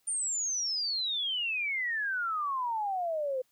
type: exponential sweep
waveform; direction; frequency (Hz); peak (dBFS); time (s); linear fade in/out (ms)
sine; down; 9160 to 502; -29; 0.07-3.42; 10
effects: white hiss -72 dBFS RMS until 3.51 s